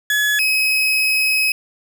35% pulse tone pair in turn, 1700 / 2547 Hz, G#6 / D#7, +40 / +40 cents, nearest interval perfect fifth, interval 700 cents, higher second, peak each -13 dBFS, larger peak neither, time 0.1-0.39 / 0.39-1.52 s, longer second, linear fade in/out 2 ms, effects none

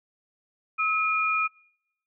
sine tone pair together, 1287 / 2430 Hz, E6 / D#7, -42 / -42 cents, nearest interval major seventh, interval 1100 cents, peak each -25 dBFS, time 0.78-1.48 s, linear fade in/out 20 ms, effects noise-tail reverb RT60 0.8 s tail -26 dB re dry

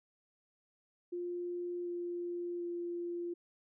sine tone with pitch steps, 351.7 / 349.1 / 346.5 Hz, F4 / F4 / F4, +12 / -1 / -14 cents, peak -36 dBFS, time 1.12-3.34 s, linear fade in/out 10 ms, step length 740 ms, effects none

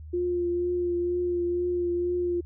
sine tone with vibrato, 351.6 Hz, F4, 12 cents sharp, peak -24 dBFS, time 0.13-2.41 s, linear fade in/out 10 ms, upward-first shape triangle, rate 2.1 Hz, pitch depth 21 cents each way, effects added 77 Hz sine -39 dBFS peak until 2.45 s

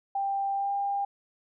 sine tone with pitch glide, 790 to 800.1 Hz, G5 to G5, +13 to +35 cents, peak -26 dBFS, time 0.15-1.05 s, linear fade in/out 5 ms, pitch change +22 cents, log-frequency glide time 0.54-0.72 s, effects none

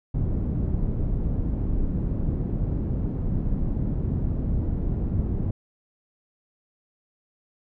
pink low-pass noise, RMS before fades -25 dBFS, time 0.14-5.51 s, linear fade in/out 5 ms, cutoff 220 Hz, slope 12 dB/octave, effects none

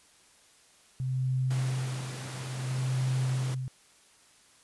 sine tone with tremolo, 129.5 Hz, C3, 17 cents flat, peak -25 dBFS, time 1-3.68 s, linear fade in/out 0 ms, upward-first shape sine, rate 0.59 Hz, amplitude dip 80%
pink high-pass noise, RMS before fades -42 dBFS, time 1.5-3.55 s, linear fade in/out 10 ms, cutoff 110 Hz, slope 24 dB/octave
effects white hiss -60 dBFS RMS until 4.63 s + resampled to 24000 Hz

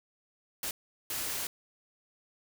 white noise bursts at uneven times, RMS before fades -35 dBFS, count 2, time 0.63-0.71 / 1.1-1.47 s, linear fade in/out 2 ms, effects none

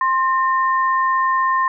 sine tone pair together, 1052.7 / 1822 Hz, C6 / A#6, +10 / -40 cents, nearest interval major sixth, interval 950 cents, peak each -15 / -23 dBFS, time 0.01-1.68 s, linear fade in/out 2 ms, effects none

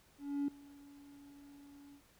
triangle tone with ADSR envelope, 283.8 Hz, C#4, 41 cents sharp, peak -28 dBFS, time 0.18-2.02 s, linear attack 300 ms, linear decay 4 ms, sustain -24 dB, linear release 77 ms, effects tanh soft clip ceiling -28 dBFS + pink hiss -67 dBFS RMS until 2.19 s

